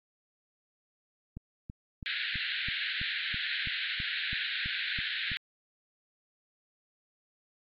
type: click train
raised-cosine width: 5 ms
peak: -28 dBFS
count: 13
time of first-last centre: 1.37-5.317 s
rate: 3.04 Hz
type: band-pass noise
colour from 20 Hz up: pink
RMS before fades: -34 dBFS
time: 2.06-5.37 s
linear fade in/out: 0 ms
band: 1500 to 4200 Hz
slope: 96 dB/octave
effects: AAC 64 kbps